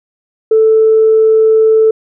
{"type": "tone", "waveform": "sine", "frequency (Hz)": 440.5, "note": "A4", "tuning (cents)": 2, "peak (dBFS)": -4, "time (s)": [0.51, 1.91], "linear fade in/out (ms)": 5, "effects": ["tanh soft clip ceiling 0 dBFS"]}